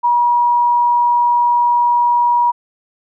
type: tone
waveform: sine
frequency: 960 Hz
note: B5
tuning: 49 cents flat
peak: -10 dBFS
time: 0.03-2.52 s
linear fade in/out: 20 ms
effects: none